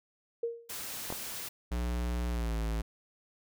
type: tone with exponential decay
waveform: sine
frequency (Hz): 466.2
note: A#4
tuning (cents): 0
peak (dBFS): -27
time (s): 0.43-0.74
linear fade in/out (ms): 5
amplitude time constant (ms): 66
type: noise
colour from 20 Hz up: white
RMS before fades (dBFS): -40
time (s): 0.69-1.49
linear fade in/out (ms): 10
type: clicks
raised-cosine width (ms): 1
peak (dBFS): -22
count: 2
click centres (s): 1.103 / 1.125
type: tone with pitch glide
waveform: square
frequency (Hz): 60 to 55.02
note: B1 to A1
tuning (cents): -49 to +1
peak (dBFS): -31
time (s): 1.71-2.82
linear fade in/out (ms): 10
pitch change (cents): -150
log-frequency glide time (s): 2.29-2.58
effects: none